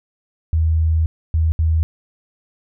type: tone bursts at uneven times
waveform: sine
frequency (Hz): 80.2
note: E2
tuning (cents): -47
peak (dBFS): -13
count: 3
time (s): 0.53-1.06 / 1.34-1.52 / 1.59-1.83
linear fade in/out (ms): 0
effects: none